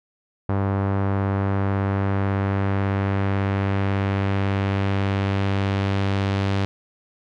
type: tone with low-pass filter sweep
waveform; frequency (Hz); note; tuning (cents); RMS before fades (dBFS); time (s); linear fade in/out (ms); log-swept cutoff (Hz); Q
sawtooth; 98.2; G2; +4; -22; 0.49-6.65; 0; 1200 to 3900; 1.1
effects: none